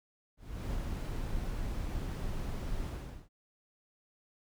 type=noise with ADSR envelope; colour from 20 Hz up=brown; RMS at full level=-34 dBFS; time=0.37-3.29 s; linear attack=370 ms; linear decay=7 ms; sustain=-2 dB; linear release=420 ms; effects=none